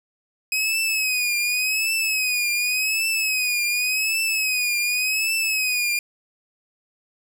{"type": "tone with vibrato", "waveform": "sawtooth", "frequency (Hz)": 2524, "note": "D#7", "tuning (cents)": 24, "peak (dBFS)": -17, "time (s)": [0.52, 5.99], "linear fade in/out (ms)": 2, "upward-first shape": "triangle", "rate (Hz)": 0.88, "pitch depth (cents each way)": 95, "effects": []}